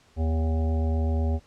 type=harmonic tone with a mistuned harmonic; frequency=80.3 Hz; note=E2; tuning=45 cents flat; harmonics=1 / 3 / 5 / 7 / 9 / 10; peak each=-22 / -32 / -37 / -38 / -41 / -44 dBFS; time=0.16-1.4 s; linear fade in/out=50 ms; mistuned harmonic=1; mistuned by=-58 cents; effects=pink hiss -59 dBFS RMS until 1.46 s + low-pass 7000 Hz 12 dB/octave